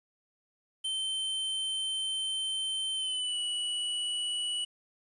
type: tone with pitch glide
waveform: square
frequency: 3098 to 2944 Hz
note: G7 to F#7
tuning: -21 to -9 cents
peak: -31 dBFS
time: 0.84-4.65 s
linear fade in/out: 10 ms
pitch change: -88 cents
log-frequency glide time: 2.95-3.38 s
effects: resampled to 24000 Hz + 10-bit